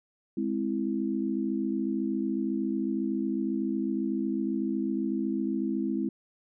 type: chord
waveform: sine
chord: Ab augmented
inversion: none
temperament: equal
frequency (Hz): 207.7 / 261.6 / 329.6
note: Ab3 / C4 / E4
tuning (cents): 0 / 0 / 0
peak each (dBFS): -31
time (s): 0.37-6.09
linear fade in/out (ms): 5
effects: none